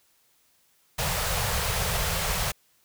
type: band-stop noise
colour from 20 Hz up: pink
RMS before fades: -27 dBFS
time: 0.98-2.52 s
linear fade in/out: 10 ms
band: 180 to 440 Hz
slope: 48 dB/octave
effects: white hiss -65 dBFS RMS until 2.84 s